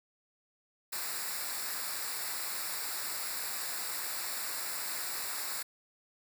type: noise with comb filter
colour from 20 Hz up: white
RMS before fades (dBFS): -37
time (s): 0.92-5.63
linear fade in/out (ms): 10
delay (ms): 0.32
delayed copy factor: -0.75
effects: none